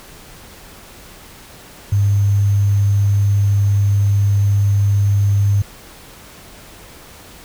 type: tone with sample-and-hold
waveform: sine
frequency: 100.8 Hz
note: G2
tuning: 49 cents sharp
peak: -11 dBFS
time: 1.92-5.62 s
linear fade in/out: 5 ms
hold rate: 6300 Hz
effects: pink hiss -40 dBFS RMS until 7.44 s